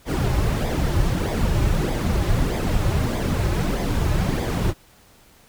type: noise with flanger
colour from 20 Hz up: brown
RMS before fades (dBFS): -21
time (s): 0.05-4.74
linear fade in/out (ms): 50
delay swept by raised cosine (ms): 0.7 to 4.4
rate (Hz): 1.6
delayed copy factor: -0.6
effects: pink hiss -53 dBFS RMS until 5.48 s